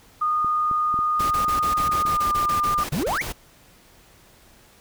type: tone with pitch glide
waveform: sine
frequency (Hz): 1228 to 1202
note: D#6 to D6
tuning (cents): -23 to +40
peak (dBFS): -19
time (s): 0.21-2.84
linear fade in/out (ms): 10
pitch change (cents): -37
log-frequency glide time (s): 2.02-2.27
type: clicks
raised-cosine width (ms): 3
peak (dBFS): -23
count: 12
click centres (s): 0.446 / 0.713 / 0.942 / 0.99 / 1.206 / 1.482 / 1.579 / 1.803 / 1.892 / 1.953 / 2.053 / 2.788
type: noise bursts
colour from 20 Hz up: pink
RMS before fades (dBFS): -31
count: 15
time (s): 1.19-3.326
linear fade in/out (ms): 10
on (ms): 120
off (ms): 24
type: exponential sweep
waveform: triangle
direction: up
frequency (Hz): 123.47 to 2400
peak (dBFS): -20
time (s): 2.92-3.22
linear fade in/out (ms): 5
effects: pink hiss -53 dBFS RMS until 4.8 s